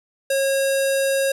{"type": "tone with low-pass filter", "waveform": "square", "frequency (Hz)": 544, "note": "C#5", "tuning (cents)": -33, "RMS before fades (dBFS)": -20, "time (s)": [0.3, 1.32], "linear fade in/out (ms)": 5, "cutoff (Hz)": 11000, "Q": 2.6, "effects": []}